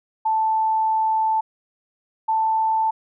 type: tone pair in turn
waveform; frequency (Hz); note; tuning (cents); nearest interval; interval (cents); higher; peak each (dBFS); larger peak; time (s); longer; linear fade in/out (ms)
sine; 880 / 883.9; A5 / A5; 0 / +8; unison; 8; second; -17; neither; 0.25-1.41 / 2.28-2.91; first; 10
effects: none